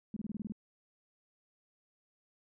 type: tone bursts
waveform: sine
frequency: 210.6 Hz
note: G#3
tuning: 24 cents sharp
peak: -35 dBFS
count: 8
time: 0.14-0.522 s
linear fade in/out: 2 ms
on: 25 ms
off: 26 ms
effects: none